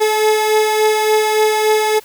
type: beating tone pair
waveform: 30% pulse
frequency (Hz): 429.9 / 433.4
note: A4 / A4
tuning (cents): -40 / -26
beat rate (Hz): 3.5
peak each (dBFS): -10 / -17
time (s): 0-2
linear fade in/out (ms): 20
effects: white hiss -43 dBFS RMS until 2.04 s